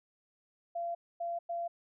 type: tone bursts at uneven times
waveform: sine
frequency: 685 Hz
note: F5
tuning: 34 cents flat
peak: -33 dBFS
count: 3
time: 0.75-0.95 / 1.2-1.39 / 1.49-1.68 s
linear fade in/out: 10 ms
effects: none